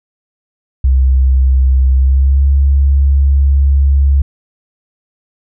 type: tone with pitch glide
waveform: sine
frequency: 65.41 to 69.22 Hz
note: C2 to C#2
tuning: 0 to -2 cents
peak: -6 dBFS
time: 0.84-4.22 s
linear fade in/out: 5 ms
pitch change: +98 cents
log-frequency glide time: 1.95-2.47 s
effects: none